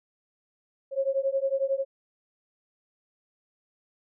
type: beating tone pair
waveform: sine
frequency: 537 / 548 Hz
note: C5 / C#5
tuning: +45 / -20 cents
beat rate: 11 Hz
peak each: -27 dBFS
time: 0.91-1.85 s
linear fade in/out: 50 ms
effects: none